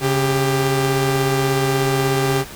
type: tone pair together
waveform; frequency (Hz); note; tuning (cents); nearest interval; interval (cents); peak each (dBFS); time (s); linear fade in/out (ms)
sawtooth; 137.3 / 395.4; C#3 / G4; -16 / +15; octave + tritone; 1831; -15; 0-2.45; 50
effects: pink hiss -36 dBFS RMS until 2.55 s